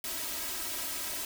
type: noise with comb filter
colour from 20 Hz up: white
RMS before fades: -36 dBFS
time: 0.04-1.25 s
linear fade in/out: 2 ms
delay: 3.1 ms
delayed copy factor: +0.9
effects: none